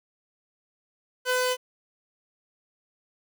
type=tone pair together; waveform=sawtooth; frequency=504 / 1510.3 Hz; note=B4 / F#6; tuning=+35 / +35 cents; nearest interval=octave + perfect fifth; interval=1900 cents; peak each=-20 / -25 dBFS; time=1.25-1.57 s; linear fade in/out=50 ms; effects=none